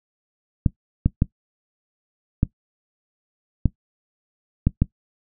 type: clicks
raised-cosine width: 5 ms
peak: -4 dBFS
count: 7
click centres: 0.662 / 1.06 / 1.221 / 2.431 / 3.657 / 4.67 / 4.82 s
effects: noise-tail reverb RT60 0.1 s tail -18 dB re dry